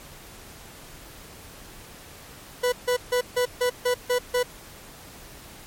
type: tone bursts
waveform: 40% pulse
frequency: 493.9 Hz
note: B4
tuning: in tune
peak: -19 dBFS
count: 8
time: 2.63-4.432 s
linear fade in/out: 10 ms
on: 94 ms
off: 150 ms
effects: pink hiss -45 dBFS RMS until 5.66 s + MP3 64 kbps